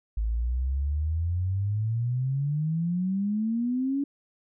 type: exponential sweep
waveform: sine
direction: up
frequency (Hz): 52.7 to 285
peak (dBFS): -24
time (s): 0.17-4.04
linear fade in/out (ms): 5
effects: none